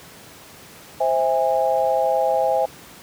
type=chord; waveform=sine; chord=C augmented; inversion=none; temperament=just; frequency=523.3 / 654.1 / 817.6 Hz; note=C5 / E5 / G#5; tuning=0 / -14 / -27 cents; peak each=-21 dBFS; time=1-2.66 s; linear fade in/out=10 ms; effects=pink hiss -43 dBFS RMS until 3.02 s + high-pass 100 Hz 12 dB/octave